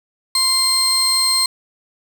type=tone pair together; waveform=30% pulse; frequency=1046.5 / 4186 Hz; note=C6 / C8; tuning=0 / 0 cents; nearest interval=2 octaves; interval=2400 cents; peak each=-21 / -12 dBFS; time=0.35-1.46 s; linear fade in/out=2 ms; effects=none